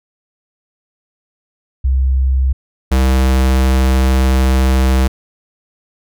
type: tone pair in turn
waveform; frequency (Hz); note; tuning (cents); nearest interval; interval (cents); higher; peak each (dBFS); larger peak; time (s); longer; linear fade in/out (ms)
sine / square; 65.6 / 65.26; C2 / C2; +5 / -4; unison; 9; first; -10; neither; 1.84-2.53 / 2.91-5.08; second; 10
effects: none